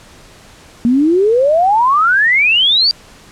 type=exponential sweep; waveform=sine; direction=up; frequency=229.4 to 4754 Hz; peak=-8 dBFS; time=0.85-2.91 s; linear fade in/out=0 ms; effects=pink hiss -41 dBFS RMS until 3.31 s + low-pass 9000 Hz 12 dB/octave